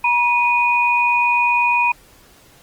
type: tone pair together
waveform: sine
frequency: 959.5 / 2473 Hz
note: A#5 / D#7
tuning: +50 / -11 cents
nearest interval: octave + major third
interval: 1639 cents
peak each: -16 dBFS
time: 0.04-1.92 s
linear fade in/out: 5 ms
effects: pink hiss -49 dBFS RMS until 2.62 s + Opus 24 kbps